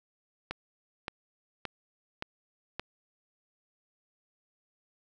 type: click train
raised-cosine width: 0.3 ms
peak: -18 dBFS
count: 5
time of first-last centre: 0.51-2.796 s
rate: 1.75 Hz
effects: none